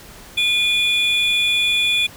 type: tone pair together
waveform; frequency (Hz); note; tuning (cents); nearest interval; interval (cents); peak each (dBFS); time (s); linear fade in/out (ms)
triangle; 2436 / 3445; D#7 / A7; -37 / -37; tritone; 600; -16; 0.37-2.07; 10
effects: tanh soft clip ceiling -6 dBFS + pink hiss -41 dBFS RMS until 2.16 s